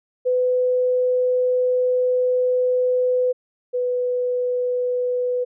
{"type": "tone pair in turn", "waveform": "sine", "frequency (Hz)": [502, 495.9], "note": ["B4", "B4"], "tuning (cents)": [28, 7], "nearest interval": "unison", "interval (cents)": 21, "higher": "first", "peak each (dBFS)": [-16, -19], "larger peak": "first", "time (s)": [[0.25, 3.33], [3.73, 5.45]], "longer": "first", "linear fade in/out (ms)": 20, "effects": []}